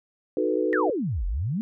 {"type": "chord", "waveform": "sine", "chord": "B dominant seventh", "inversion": "first", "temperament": "equal", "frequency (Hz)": [311.1, 370, 440, 493.9], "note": ["D#4", "F#4", "A4", "B4"], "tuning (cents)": [0, 0, 0, 0], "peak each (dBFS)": -27, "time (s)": [0.37, 0.9], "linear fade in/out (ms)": 2}
{"type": "exponential two-way sweep", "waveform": "sine", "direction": "down then up", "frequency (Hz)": [1928, 41.2, 232.8], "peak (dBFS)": -24, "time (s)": [0.73, 1.61], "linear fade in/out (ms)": 0, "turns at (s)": 1.26}
{"effects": []}